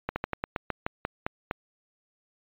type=slowing click train; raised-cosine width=0.5 ms; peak=-13 dBFS; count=11; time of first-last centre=0.09-1.511 s; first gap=70 ms; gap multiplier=1.15; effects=resampled to 8000 Hz